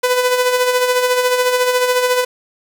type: tone with tremolo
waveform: sawtooth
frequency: 499.5 Hz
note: B4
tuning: 20 cents sharp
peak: -7 dBFS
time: 0.03-2.25 s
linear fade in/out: 10 ms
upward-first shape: sine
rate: 14 Hz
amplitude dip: 50%
effects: none